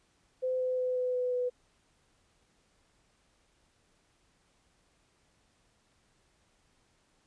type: tone with pitch steps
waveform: sine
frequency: 512 / 508.8 / 505.5 / 502.3 / 499.2 / 496 Hz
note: C5 / C5 / B4 / B4 / B4 / B4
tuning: -38 / -48 / +40 / +29 / +19 / +7 cents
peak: -28 dBFS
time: 0.42-1.5 s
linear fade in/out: 20 ms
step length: 180 ms
effects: pink hiss -70 dBFS RMS until 7.26 s + resampled to 22050 Hz